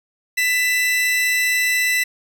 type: tone pair together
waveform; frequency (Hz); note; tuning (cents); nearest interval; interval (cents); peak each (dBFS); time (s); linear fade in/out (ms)
40% pulse; 1993.9 / 2670; B6 / E7; +16 / +22; perfect fourth; 506; -16 / -23; 0.37-2.04; 10
effects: 8-bit